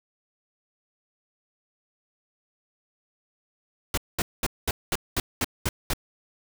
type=noise bursts; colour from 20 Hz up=pink; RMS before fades=-25 dBFS; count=9; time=3.94-5.935 s; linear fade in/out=2 ms; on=35 ms; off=210 ms; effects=none